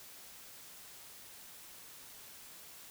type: silence
effects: white hiss -53 dBFS RMS until 2.9 s